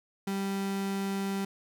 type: tone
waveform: 35% pulse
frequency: 196 Hz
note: G3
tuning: in tune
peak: -28 dBFS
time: 0.27-1.45 s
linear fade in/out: 5 ms
effects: none